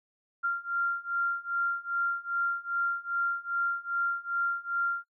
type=beating tone pair; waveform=sine; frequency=1386 / 1388.5 Hz; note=F6 / F6; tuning=-14 / -10 cents; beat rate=2.5 Hz; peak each=-31 / -30 dBFS; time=0.43-5.04 s; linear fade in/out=20 ms; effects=noise-tail reverb RT60 0.1 s tail -21 dB re dry